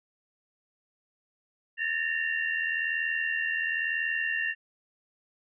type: tone cluster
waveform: sine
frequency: 1748 / 1829 / 2762 Hz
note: A6 / A#6 / F7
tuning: -12 / -33 / -20 cents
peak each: -33 / -29 / -33 dBFS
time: 1.77-4.55 s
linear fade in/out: 50 ms
effects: none